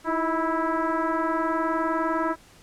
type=tone with frequency modulation; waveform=sine; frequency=335.9 Hz; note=E4; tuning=33 cents sharp; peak=-22 dBFS; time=0.04-2.36 s; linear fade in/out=50 ms; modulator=326 Hz; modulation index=3.7; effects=pink hiss -53 dBFS RMS until 2.62 s + low-pass 11000 Hz 12 dB/octave